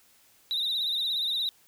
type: tone with vibrato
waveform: triangle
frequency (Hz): 3788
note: A#7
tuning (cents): +27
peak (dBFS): -24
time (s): 0.51-1.49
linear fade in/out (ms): 0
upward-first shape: sine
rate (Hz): 17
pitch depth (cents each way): 81
effects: tanh soft clip ceiling -21 dBFS + white hiss -61 dBFS RMS until 1.67 s